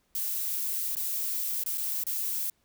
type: noise with dropouts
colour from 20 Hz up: violet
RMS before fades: -31 dBFS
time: 0.15-2.5 s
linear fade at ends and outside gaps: 2 ms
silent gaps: 0.952-0.967 / 1.637-1.661 / 1.775-1.779 / 2.037-2.067 s
effects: pink hiss -71 dBFS RMS until 2.64 s